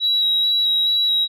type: tone with vibrato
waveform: sine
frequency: 3873 Hz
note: B7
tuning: 35 cents flat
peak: -14 dBFS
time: 0-1.28 s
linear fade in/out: 50 ms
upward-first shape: square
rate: 2.3 Hz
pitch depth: 13 cents each way
effects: tanh soft clip ceiling -11 dBFS